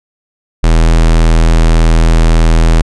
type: tone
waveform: square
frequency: 40.86 Hz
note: E1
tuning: 14 cents flat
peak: -5 dBFS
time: 0.63-2.82 s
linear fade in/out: 10 ms
effects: resampled to 22050 Hz